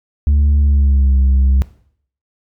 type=tone with pitch glide; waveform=sine; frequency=72.4 to 66.39 Hz; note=D2 to C2; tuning=-24 to +26 cents; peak=-6 dBFS; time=0.27-1.62 s; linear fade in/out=0 ms; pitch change=-150 cents; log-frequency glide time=0.58-1.16 s; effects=noise-tail reverb RT60 0.6 s tail -20 dB re dry + tanh soft clip ceiling -8 dBFS